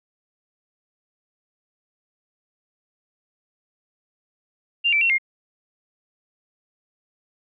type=tone with pitch steps; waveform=sine; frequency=2787 / 2327 / 2725 / 2124 Hz; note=F7 / D7 / F7 / C7; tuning=-4 / -17 / -43 / +25 cents; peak=-16 dBFS; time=4.84-5.184 s; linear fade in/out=20 ms; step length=86 ms; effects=none